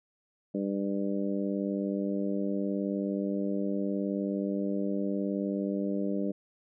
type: harmonic tone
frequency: 99.2 Hz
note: G2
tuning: 21 cents sharp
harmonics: 2 / 3 / 4 / 5 / 6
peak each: -31 / -33 / -38 / -38 / -39 dBFS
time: 0.54-6.32 s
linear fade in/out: 10 ms
effects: none